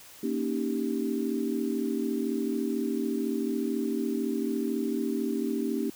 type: chord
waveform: sine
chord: Eb dominant seventh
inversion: second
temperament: equal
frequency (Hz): 233.1 / 277.2 / 311.1 / 392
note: Bb3 / Db4 / Eb4 / G4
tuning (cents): 0 / 0 / 0 / 0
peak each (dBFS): -31 / -32 / -33 / -33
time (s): 0.23-5.9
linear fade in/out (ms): 5
effects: white hiss -50 dBFS RMS until 5.95 s